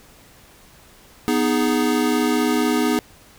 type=chord; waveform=square; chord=G# minor; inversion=first; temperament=equal; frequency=246.9 / 311.1 / 415.3 Hz; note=B3 / D#4 / G#4; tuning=0 / 0 / 0 cents; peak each=-21 / -22 / -24 dBFS; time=1.28-2.99 s; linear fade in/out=0 ms; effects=pink hiss -49 dBFS RMS until 3.38 s